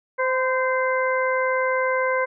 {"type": "harmonic tone with a mistuned harmonic", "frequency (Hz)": 518, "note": "C5", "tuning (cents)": -17, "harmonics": [1, 2, 3, 4], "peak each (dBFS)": [-22, -25, -27, -28], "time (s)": [0.18, 2.26], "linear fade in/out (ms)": 20, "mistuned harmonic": 2, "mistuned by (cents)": -21, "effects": []}